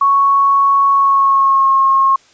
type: tone with pitch glide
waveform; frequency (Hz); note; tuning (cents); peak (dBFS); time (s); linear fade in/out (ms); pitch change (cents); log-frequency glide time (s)
sine; 1108.7 to 1080.3; C#6 to C#6; 0 to -45; -8; 0.01-2.16; 5; -45; 0.91-1.71
effects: white hiss -49 dBFS RMS until 2.33 s + resampled to 16000 Hz